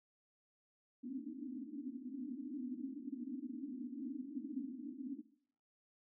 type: band-pass noise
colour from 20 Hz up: pink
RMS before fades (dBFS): -45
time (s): 1.03-5.22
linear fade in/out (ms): 20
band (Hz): 240 to 300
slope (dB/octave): 96
effects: noise-tail reverb RT60 0.6 s tail -17 dB re dry